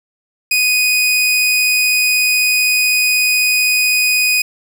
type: tone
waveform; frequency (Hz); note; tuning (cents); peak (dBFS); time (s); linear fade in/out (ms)
sawtooth; 2489; D#7; 0; -8; 0.51-4.42; 5
effects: none